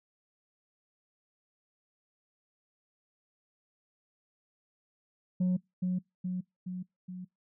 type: tone with echo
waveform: sine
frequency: 182.2 Hz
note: F#3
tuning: 26 cents flat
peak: -22 dBFS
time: 5.4-5.57 s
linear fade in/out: 10 ms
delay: 420 ms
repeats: 4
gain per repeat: -4 dB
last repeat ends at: 7.25 s
effects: noise-tail reverb RT60 0.2 s tail -26 dB re dry + tanh soft clip ceiling -24 dBFS